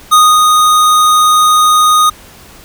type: tone with ADSR envelope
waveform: square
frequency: 1239 Hz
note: D#6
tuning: 8 cents flat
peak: -3 dBFS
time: 0.11-2.1 s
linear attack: 21 ms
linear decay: 260 ms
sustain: -3 dB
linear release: 9 ms
effects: pink hiss -37 dBFS RMS until 2.64 s